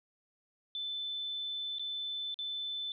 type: tone with dropouts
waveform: sine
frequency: 3520 Hz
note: A7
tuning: in tune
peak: -35 dBFS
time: 0.75-2.92 s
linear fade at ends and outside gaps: 1 ms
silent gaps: 1.785-1.795 / 2.343-2.389 s
effects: none